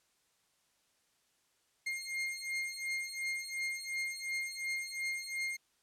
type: beating tone pair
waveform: 40% pulse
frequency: 2124 / 2126.8 Hz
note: C7 / C7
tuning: +25 / +28 cents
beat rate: 2.8 Hz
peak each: -38 / -38 dBFS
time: 1.86-5.57 s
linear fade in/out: 10 ms
effects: white hiss -74 dBFS RMS until 5.82 s + low-pass 10000 Hz 12 dB/octave